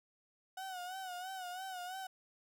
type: tone with vibrato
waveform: 35% pulse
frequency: 740 Hz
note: F#5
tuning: in tune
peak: -40 dBFS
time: 0.57-2.07 s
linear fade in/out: 5 ms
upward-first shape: sine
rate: 3 Hz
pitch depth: 69 cents each way
effects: none